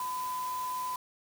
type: tone in noise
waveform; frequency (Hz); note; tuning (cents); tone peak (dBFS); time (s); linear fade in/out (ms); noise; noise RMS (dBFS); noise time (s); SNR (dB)
sine; 1007; B5; +33; -32; 0-0.96; 2; white; -45; 0-0.96; +10
effects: none